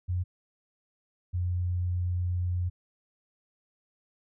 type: tone pair in turn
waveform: sine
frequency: 90 / 89.17 Hz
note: F#2 / F2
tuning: -47 / +37 cents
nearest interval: unison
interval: 16 cents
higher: first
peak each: -26 dBFS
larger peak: neither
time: 0.08-0.24 / 1.33-2.7 s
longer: second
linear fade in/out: 20 ms
effects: none